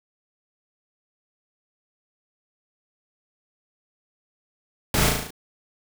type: noise with echo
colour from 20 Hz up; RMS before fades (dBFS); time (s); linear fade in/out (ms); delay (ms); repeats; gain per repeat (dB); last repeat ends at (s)
pink; -22; 4.94-5.09; 2; 36; 6; -3; 5.306
effects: none